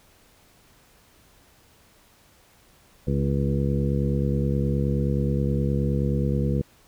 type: harmonic tone with a mistuned harmonic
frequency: 69.5 Hz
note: C#2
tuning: 5 cents sharp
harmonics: 1 / 2 / 3 / 4 / 5 / 6 / 7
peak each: -27 / -24 / -27 / -35 / -34 / -36 / -32 dBFS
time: 3.07-6.62 s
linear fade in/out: 5 ms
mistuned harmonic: 5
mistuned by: -17 cents
effects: pink hiss -57 dBFS RMS until 6.87 s